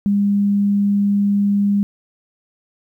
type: tone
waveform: sine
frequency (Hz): 202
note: G#3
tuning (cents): -48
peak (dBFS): -13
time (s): 0.06-1.83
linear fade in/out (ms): 0
effects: 9-bit